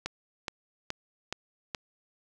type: click train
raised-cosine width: 0.2 ms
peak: -15 dBFS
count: 5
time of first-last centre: 0.06-1.748 s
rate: 2.37 Hz
effects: none